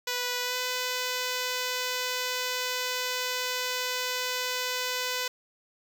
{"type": "tone with pitch glide", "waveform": "5% pulse", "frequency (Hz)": [493.9, 501.7], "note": ["B4", "B4"], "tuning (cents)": [0, 27], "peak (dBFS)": -17, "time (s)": [0.07, 5.28], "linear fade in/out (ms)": 5, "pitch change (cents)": 27, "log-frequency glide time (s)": [0.43, 0.56], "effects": []}